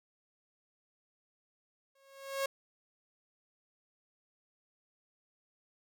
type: tone with exponential growth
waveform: sawtooth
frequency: 546 Hz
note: C#5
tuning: 26 cents flat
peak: -25 dBFS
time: 1.95-2.46 s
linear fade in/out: 5 ms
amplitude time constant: 110 ms
effects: none